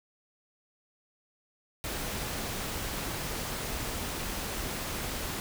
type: noise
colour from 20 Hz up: pink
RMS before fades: -35 dBFS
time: 1.84-5.4 s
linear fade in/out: 0 ms
effects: none